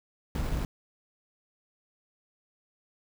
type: noise with sample-and-hold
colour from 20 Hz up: brown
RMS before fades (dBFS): -30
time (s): 0.35-0.65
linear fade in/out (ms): 2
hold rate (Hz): 6300
effects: none